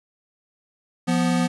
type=tone pair together; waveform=square; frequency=174.61 / 247.3 Hz; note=F3 / B3; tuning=0 / +3 cents; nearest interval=tritone; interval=603 cents; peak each=-22 / -22 dBFS; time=1.07-1.48 s; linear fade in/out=20 ms; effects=resampled to 24000 Hz + 9-bit